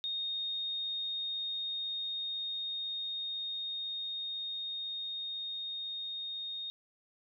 sine tone with level ramp, 3702 Hz, A#7, 13 cents flat, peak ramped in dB -33 to -37 dBFS, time 0.04-6.7 s, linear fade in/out 0 ms, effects none

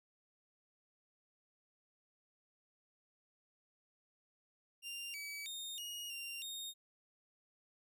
sawtooth tone with pitch steps, 2790 / 2285 / 3678 / 2877 / 2777 / 3700 Hz, F7 / D7 / A#7 / F#7 / F7 / A#7, -2 / -48 / -24 / -49 / -10 / -14 cents, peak -40 dBFS, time 4.82-6.74 s, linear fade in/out 50 ms, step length 320 ms, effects none

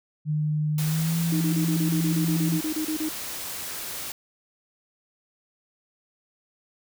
sine tone with pitch glide, 151.9 to 166.61 Hz, D#3 to E3, -41 to +19 cents, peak -22 dBFS, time 0.25-2.61 s, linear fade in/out 50 ms, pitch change +160 cents, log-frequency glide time 0.78-1.18 s
white noise, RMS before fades -34 dBFS, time 0.78-4.12 s, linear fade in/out 2 ms
sine tone bursts, 311.1 Hz, D#4, in tune, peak -25 dBFS, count 15, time 1.32-3.089 s, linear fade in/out 5 ms, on 89 ms, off 31 ms
effects none

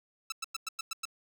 10% pulse tone bursts, 1318.5 Hz, E6, in tune, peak -25 dBFS, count 7, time 0.3-1.054 s, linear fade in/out 5 ms, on 22 ms, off 100 ms, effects none

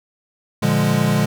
square chord, Bb dominant seventh, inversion none, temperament equal, 116.54 / 146.83 / 174.61 / 207.7 Hz, Bb2 / D3 / F3 / Ab3, 0 / 0 / 0 / 0 cents, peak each -23 / -20 / -23 / -20 dBFS, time 0.62-1.26 s, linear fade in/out 10 ms, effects none

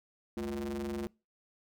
square ring-modulated tone, 68.3 Hz, C#2, 25 cents flat, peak -32 dBFS, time 0.37-1.07 s, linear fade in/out 0 ms, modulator 284 Hz, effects noise-tail reverb RT60 0.3 s tail -25 dB re dry

